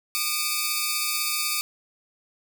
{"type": "tone cluster", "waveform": "10% pulse", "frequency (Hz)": [1216, 2281, 2582, 4546], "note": ["D#6", "C#7", "E7", "C#8"], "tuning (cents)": [-40, 49, -37, 43], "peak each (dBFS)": -22, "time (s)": [0.15, 1.61], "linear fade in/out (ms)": 0, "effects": []}